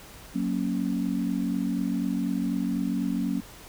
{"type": "chord", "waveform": "sine", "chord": "F# major", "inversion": "none", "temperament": "equal", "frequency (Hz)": [185, 233.1, 277.2], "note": ["F#3", "A#3", "C#4"], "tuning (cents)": [0, 0, 0], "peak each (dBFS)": -29, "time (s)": [0.34, 3.41], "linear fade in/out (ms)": 20, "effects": ["pink hiss -47 dBFS RMS until 3.68 s"]}